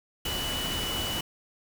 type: tone in noise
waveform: sine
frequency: 2960 Hz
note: F#7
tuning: in tune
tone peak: -32 dBFS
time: 0.25-1.21 s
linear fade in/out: 5 ms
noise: pink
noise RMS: -33 dBFS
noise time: 0.25-1.21 s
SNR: -2 dB
effects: none